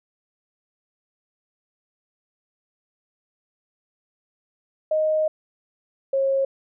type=tone pair in turn; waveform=sine; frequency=622.3 / 541.9 Hz; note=D#5 / C#5; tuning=0 / -39 cents; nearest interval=major second; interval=239 cents; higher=first; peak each=-18 dBFS; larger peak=neither; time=4.91-5.28 / 6.13-6.45 s; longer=first; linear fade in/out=5 ms; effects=none